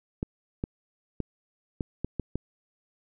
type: clicks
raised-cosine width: 3 ms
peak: -16 dBFS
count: 7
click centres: 0.229 / 0.639 / 1.203 / 1.808 / 2.046 / 2.197 / 2.356 s
effects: none

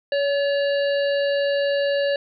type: harmonic tone with a mistuned harmonic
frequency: 564 Hz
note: C#5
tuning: 30 cents sharp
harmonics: 1 / 3 / 5 / 7 / 8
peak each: -19 / -29 / -33 / -36 / -37 dBFS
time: 0.12-2.16 s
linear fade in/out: 2 ms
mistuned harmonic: 3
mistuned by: +22 cents
effects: none

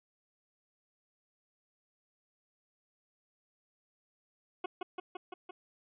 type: tone with echo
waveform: 20% pulse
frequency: 364.7 Hz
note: F#4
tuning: 25 cents flat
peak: -28 dBFS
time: 4.64-4.66 s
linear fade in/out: 5 ms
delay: 170 ms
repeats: 5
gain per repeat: -2 dB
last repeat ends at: 5.51 s
effects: resampled to 8000 Hz

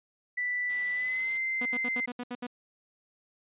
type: tone with pitch glide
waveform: sine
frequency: 1975.5 to 2079 Hz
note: B6 to C7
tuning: 0 to -12 cents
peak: -28 dBFS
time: 0.37-2.06 s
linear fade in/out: 10 ms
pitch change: +88 cents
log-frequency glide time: 0.92-1.31 s
type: noise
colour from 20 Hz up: white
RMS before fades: -47 dBFS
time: 0.69-1.38 s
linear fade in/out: 10 ms
type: tone bursts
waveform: sawtooth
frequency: 245.1 Hz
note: B3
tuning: 13 cents flat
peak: -30 dBFS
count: 8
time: 1.61-2.468 s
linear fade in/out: 5 ms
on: 46 ms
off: 70 ms
effects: resampled to 8000 Hz

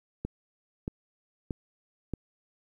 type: click train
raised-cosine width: 3 ms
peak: -19 dBFS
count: 4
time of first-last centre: 0.25-2.137 s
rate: 1.59 Hz
effects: 10-bit

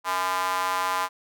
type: tone with high-pass filter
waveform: square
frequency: 92.5 Hz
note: F#2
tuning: in tune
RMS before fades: -26 dBFS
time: 0.04-1.09 s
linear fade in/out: 50 ms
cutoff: 1000 Hz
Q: 3.6
effects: none

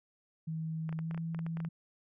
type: tone with pitch glide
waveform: sine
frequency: 160.2 to 164.42 Hz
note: E3 to E3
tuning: -49 to -4 cents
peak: -34 dBFS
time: 0.47-1.69 s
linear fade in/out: 10 ms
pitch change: +45 cents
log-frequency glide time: 0.96-1.14 s
type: clicks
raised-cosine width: 0.5 ms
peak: -31 dBFS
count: 12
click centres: 0.892 / 0.927 / 0.99 / 1.111 / 1.146 / 1.177 / 1.347 / 1.391 / 1.465 / 1.571 / 1.603 / 1.649 s
effects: none

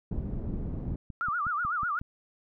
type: low-pass noise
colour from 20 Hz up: pink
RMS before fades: -33 dBFS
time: 0.11-0.96 s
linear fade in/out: 5 ms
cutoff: 260 Hz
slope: 12 dB/octave
type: click train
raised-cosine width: 5 ms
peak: -28 dBFS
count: 7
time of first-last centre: 0.92-2.015 s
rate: 5.48 Hz
type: tone with vibrato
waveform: sine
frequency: 1300 Hz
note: E6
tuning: 24 cents flat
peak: -27 dBFS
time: 1.21-1.99 s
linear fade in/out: 0 ms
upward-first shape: sine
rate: 8 Hz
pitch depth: 200 cents each way
effects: none

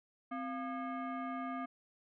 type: tone with frequency modulation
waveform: sine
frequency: 260 Hz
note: C4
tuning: 11 cents flat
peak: -37 dBFS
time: 0.31-1.66 s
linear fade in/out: 10 ms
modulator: 955 Hz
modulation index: 1.2
effects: none

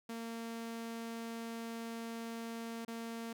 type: tone with dropouts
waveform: sawtooth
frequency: 229.4 Hz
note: A#3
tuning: 28 cents flat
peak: -37 dBFS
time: 0.09-3.33 s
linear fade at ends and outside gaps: 5 ms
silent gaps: 2.85-2.879 s
effects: none

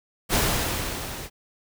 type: noise with level ramp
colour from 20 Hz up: pink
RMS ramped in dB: -20 to -37 dBFS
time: 0.29-1.3 s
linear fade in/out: 50 ms
effects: none

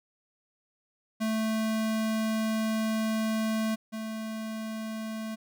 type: tone pair in turn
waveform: square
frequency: 220 / 220 Hz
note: A3 / A3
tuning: 0 / 0 cents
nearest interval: unison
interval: 0 cents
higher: neither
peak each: -27 / -34 dBFS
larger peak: first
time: 1.2-3.76 / 3.92-5.36 s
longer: first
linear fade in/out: 20 ms
effects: none

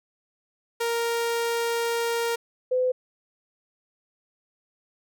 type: tone pair in turn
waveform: sawtooth / sine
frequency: 466.2 / 507.3 Hz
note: A#4 / B4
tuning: 0 / +46 cents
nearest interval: minor second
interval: 146 cents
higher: second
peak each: -20 dBFS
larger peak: neither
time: 0.8-2.36 / 2.71-2.92 s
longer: first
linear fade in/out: 10 ms
effects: none

